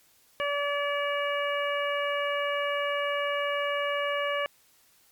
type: harmonic tone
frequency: 574 Hz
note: D5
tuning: 40 cents flat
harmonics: 1 / 2 / 3 / 4 / 5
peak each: -29 / -32 / -34 / -35 / -36 dBFS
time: 0.4-4.46 s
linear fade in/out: 0 ms
effects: white hiss -62 dBFS RMS until 5.11 s + MP3 96 kbps

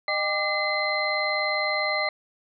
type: tone cluster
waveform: sine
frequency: 611 / 792 / 1183 / 2051 / 4122 Hz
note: D#5 / G5 / D6 / C7 / C8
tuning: -32 / +18 / +12 / -35 / -27 cents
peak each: -29 / -32 / -32 / -26 / -31 dBFS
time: 0.08-2.09 s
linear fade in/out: 2 ms
effects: none

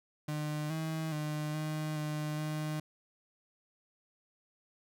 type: tone with pitch steps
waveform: 35% pulse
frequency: 150.9 / 159.4 / 151.5 / 154.3 / 151.7 / 153.5 Hz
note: D3 / D#3 / D#3 / D#3 / D#3 / D#3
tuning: +47 / +42 / -46 / -14 / -44 / -23 cents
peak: -32 dBFS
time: 0.28-2.8 s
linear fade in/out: 5 ms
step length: 420 ms
effects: none

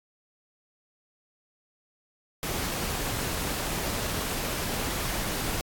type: noise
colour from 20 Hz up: pink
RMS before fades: -31 dBFS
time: 2.43-5.61 s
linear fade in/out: 0 ms
effects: AAC 64 kbps

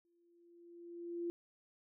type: tone with exponential growth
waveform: sine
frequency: 343.7 Hz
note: F4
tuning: 28 cents flat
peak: -35 dBFS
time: 0.05-1.3 s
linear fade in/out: 0 ms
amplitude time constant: 270 ms
effects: none

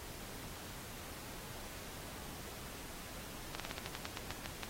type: slowing click train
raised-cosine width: 0.2 ms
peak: -22 dBFS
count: 12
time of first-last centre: 3.55-4.633 s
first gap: 47 ms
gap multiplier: 1.14
effects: pink hiss -49 dBFS RMS until 4.69 s + AAC 48 kbps

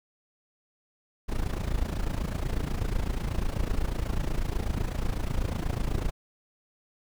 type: noise with amplitude modulation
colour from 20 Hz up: brown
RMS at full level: -25 dBFS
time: 1.28-6.11 s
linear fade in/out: 20 ms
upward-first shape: sine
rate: 28.1 Hz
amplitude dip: 80%
effects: none

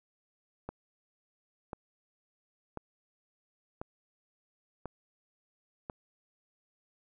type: click train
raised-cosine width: 1 ms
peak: -24 dBFS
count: 6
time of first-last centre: 0.69-5.898 s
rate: 0.96 Hz
effects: none

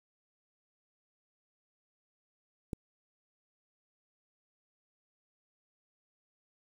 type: click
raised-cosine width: 3 ms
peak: -22 dBFS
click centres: 2.732 s
effects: 8-bit

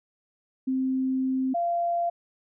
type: tone pair in turn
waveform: sine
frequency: 261.6 / 688.8 Hz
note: C4 / F5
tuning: 0 / -24 cents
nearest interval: octave + perfect fourth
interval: 1676 cents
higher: second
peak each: -23 dBFS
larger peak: neither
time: 0.67-1.54 / 1.54-2.1 s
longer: first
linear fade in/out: 10 ms
effects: none

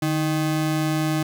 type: ring-modulated tone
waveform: square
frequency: 232.7 Hz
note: A#3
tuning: 3 cents flat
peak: -18 dBFS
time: 0.02-1.23 s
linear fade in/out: 5 ms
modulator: 82.3 Hz
effects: none

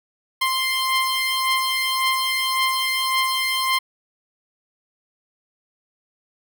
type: beating tone pair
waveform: 15% pulse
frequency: 1048 / 1049.8 Hz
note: C6 / C6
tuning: +2 / +5 cents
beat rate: 1.8 Hz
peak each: -14 / -19 dBFS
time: 0.41-3.79 s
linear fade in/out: 10 ms
effects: none

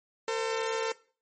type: tone pair together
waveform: sawtooth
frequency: 450.1 / 518 Hz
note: A4 / C5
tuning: +39 / -17 cents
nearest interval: major second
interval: 244 cents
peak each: -25 / -32 dBFS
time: 0.28-0.92 s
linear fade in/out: 2 ms
effects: noise-tail reverb RT60 0.4 s tail -19 dB re dry + MP3 32 kbps

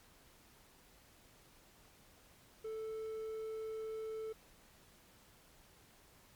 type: tone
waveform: triangle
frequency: 440 Hz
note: A4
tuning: in tune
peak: -38 dBFS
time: 2.64-4.33 s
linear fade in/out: 10 ms
effects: pink hiss -64 dBFS RMS until 6.35 s + MP3 96 kbps

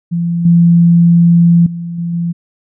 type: tone with level steps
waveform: sine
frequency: 170.5 Hz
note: F3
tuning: 41 cents flat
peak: -12 / -4 / -19 / -15 / -13 dBFS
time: 0.11-2.33 s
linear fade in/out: 20 ms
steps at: 0.45 / 1.66 / 1.98 / 2.13 s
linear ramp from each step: 5 ms
effects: none

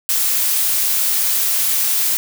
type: noise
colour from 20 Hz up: blue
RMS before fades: -17 dBFS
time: 0.09-2.17 s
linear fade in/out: 0 ms
effects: none

